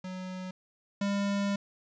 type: tone pair in turn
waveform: square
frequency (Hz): 185 / 200.5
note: F#3 / G3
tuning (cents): 0 / +39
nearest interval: minor second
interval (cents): 139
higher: second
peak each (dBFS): -37 / -28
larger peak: second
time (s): 0.04-0.51 / 1.01-1.56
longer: second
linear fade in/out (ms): 5
effects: resampled to 16000 Hz + 10-bit